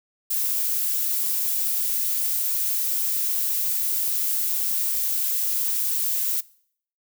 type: noise with high-pass filter sweep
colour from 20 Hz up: violet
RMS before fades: -24 dBFS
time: 0.3-6.41 s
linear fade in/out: 10 ms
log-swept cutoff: 210 to 460 Hz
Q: 0.79
effects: noise-tail reverb RT60 0.6 s tail -22 dB re dry